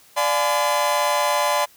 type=chord; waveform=40% pulse; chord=D diminished seventh; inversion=none; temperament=just; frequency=587.3 / 704.8 / 845.8 / 1014.9 Hz; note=D5 / F5 / Ab5 / Cb6; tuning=0 / +16 / +31 / +47 cents; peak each=-22 / -27 / -24 / -21 dBFS; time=0.16-1.66 s; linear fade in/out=20 ms; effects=white hiss -52 dBFS RMS until 1.76 s